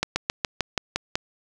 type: slowing click train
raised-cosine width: 0.2 ms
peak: -5 dBFS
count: 8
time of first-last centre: 0.03-1.155 s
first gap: 130 ms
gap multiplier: 1.07
effects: none